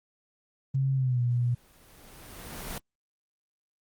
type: tone with pitch glide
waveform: sine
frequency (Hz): 134.7 to 121.4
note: C#3 to B2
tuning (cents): -49 to -29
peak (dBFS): -23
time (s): 0.74-1.55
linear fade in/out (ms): 10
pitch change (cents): -180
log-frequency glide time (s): 0.94-1.21
type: noise with exponential growth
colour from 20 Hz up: pink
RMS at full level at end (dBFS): -35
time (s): 0.94-2.78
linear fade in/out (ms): 2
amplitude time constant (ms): 400
effects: Opus 24 kbps